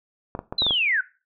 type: clicks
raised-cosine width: 1 ms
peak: -15 dBFS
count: 6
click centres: 0.351 / 0.391 / 0.525 / 0.621 / 0.666 / 0.708 s
type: linear sweep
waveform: sine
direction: down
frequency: 4101 to 1450 Hz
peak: -19 dBFS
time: 0.58-1.01 s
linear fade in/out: 5 ms
effects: noise-tail reverb RT60 0.3 s tail -17 dB re dry